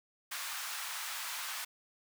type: high-pass noise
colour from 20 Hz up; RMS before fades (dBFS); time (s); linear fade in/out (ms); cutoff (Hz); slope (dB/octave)
pink; -40; 0.31-1.65; 10; 1000; 24
effects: none